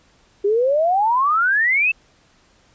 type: exponential sweep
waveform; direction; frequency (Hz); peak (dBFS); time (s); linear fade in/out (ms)
sine; up; 392 to 2686; -14; 0.44-1.92; 10
effects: pink hiss -56 dBFS RMS until 2.74 s + resampled to 16000 Hz